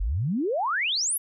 sine exponential sweep, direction up, 41.2 to 12000 Hz, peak -23 dBFS, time 0-1.18 s, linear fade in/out 10 ms, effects none

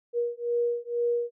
sine beating tone pair, 475.2 / 477.3 Hz, A#4 / A#4, +33 / +41 cents, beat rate 2.1 Hz, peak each -28 dBFS, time 0.13-1.31 s, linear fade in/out 50 ms, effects none

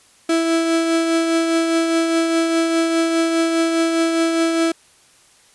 35% pulse tone with tremolo, 329.6 Hz, E4, in tune, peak -12 dBFS, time 0.29-4.72 s, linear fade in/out 5 ms, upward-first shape triangle, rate 4.9 Hz, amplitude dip 40%, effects white hiss -52 dBFS RMS until 5.54 s + resampled to 24000 Hz

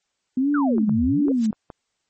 sine tone with vibrato, 248.3 Hz, B3, 9 cents sharp, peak -17 dBFS, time 0.37-1.51 s, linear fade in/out 5 ms, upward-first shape sine, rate 1.5 Hz, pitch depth 280 cents each way
sine exponential two-way sweep, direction down then up, 1562 to 65.1 to 549 Hz, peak -24 dBFS, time 0.54-1.32 s, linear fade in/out 5 ms, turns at 1.05 s
clicks, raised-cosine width 1 ms, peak -22 dBFS, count 5, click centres 0.782 / 0.894 / 1.283 / 1.529 / 1.702 s
blue noise with exponential growth, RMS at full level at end -29 dBFS, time 1.32-1.46 s, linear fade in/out 1 ms, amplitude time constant 30 ms
effects white hiss -74 dBFS RMS until 2.09 s + MP3 32 kbps

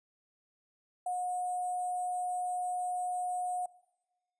sine tone with sample-and-hold, 723 Hz, F#5, 40 cents flat, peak -31 dBFS, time 1.06-3.66 s, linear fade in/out 5 ms, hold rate 8820 Hz, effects noise-tail reverb RT60 1.0 s tail -20 dB re dry + resampled to 22050 Hz

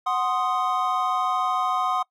triangle chord, C diminished, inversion second, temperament equal, 740 / 1046.5 / 1244.5 Hz, Gb5 / C6 / Eb6, 0 / 0 / 0 cents, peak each -24 dBFS, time 0.06-2.03 s, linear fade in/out 10 ms, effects noise-tail reverb RT60 0.1 s tail -23 dB re dry

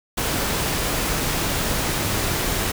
pink noise, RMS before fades -23 dBFS, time 0.17-2.72 s, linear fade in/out 10 ms, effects none

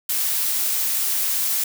blue noise, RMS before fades -22 dBFS, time 0.09-1.64 s, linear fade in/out 5 ms, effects none

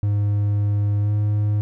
triangle tone with pitch glide, 102.7 to 104.43 Hz, G#2 to G#2, -19 to +10 cents, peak -15 dBFS, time 0.03-1.61 s, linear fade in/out 0 ms, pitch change +29 cents, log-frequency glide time 1-1.12 s, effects none

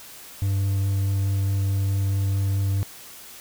triangle tone with vibrato, 98 Hz, G2, in tune, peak -18 dBFS, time 0.42-2.83 s, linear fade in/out 0 ms, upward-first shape triangle, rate 4.7 Hz, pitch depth 9 cents each way, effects white hiss -43 dBFS RMS until 3.4 s

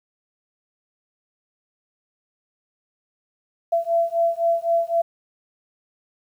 sine beating tone pair, 672 / 675.9 Hz, E5 / E5, +33 / +43 cents, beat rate 3.9 Hz, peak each -21 dBFS, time 3.72-5.02 s, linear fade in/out 10 ms, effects 9-bit

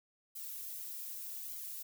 violet noise with flanger, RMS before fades -44 dBFS, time 0.35-1.83 s, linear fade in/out 10 ms, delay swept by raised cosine 1.1 to 5.9 ms, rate 0.85 Hz, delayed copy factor -0.75, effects none

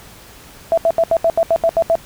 sine tone bursts, 663 Hz, E5, 10 cents sharp, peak -10 dBFS, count 10, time 0.72-1.954 s, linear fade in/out 0 ms, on 55 ms, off 76 ms, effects pink hiss -41 dBFS RMS until 2.05 s

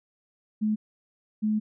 sine tone pair in turn, 214.2 / 214.2 Hz, A3 / A3, -46 / -46 cents, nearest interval unison, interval 0 cents, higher neither, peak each -22 dBFS, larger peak neither, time 0.61-0.76 / 1.42-1.6 s, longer second, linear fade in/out 20 ms, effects none

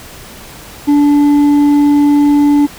sine tone with hard clipping, 290 Hz, D4, 22 cents flat, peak -7 dBFS, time 0.87-2.67 s, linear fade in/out 20 ms, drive 4 dB, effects pink hiss -33 dBFS RMS until 2.78 s

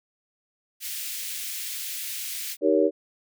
white high-pass noise, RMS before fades -33 dBFS, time 0.8-2.57 s, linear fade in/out 50 ms, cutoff 2000 Hz, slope 24 dB/octave
sine chord, Eb dominant seventh, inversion none, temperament just, 311.1 / 388.9 / 466.7 / 560 Hz, Eb4 / G4 / Bb4 / Db5, 0 / -14 / +2 / +18 cents, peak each -23 dBFS, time 2.61-2.91 s, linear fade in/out 50 ms
effects none

